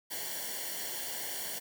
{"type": "noise with comb filter", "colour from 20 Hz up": "white", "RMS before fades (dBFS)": -38, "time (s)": [0.1, 1.6], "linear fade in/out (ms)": 20, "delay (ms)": 0.79, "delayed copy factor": -0.8, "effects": []}